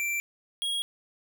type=tone pair in turn; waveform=square; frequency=2349 / 3295 Hz; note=D7 / G#7; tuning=0 / -14 cents; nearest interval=tritone; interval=586 cents; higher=second; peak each=-28 dBFS; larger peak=neither; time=0-0.2 / 0.62-0.82 s; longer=neither; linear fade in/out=0 ms; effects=11-bit